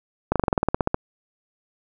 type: slowing click train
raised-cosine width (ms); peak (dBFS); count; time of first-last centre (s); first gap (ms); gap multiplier
1; -5; 13; 0.32-0.944; 37; 1.06
effects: none